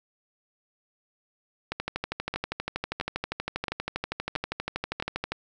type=two click trains; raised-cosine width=0.3 ms; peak=-14 / -13 dBFS; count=5 / 46; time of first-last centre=2.34-5.025 / 1.72-5.32 s; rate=1.49 / 12.5 Hz; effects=none